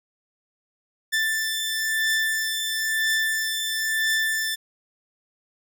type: beating tone pair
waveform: sawtooth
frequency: 1768 / 1769 Hz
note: A6 / A6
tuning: +8 / +9 cents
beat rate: 1 Hz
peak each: -20 / -25 dBFS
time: 1.12-4.56 s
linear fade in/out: 20 ms
effects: none